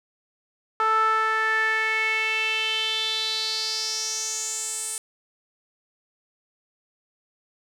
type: tone with band-pass filter sweep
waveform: sawtooth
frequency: 440 Hz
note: A4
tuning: in tune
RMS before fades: -25 dBFS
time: 0.8-4.98 s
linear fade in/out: 0 ms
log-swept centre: 1200 to 8900 Hz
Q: 5
effects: none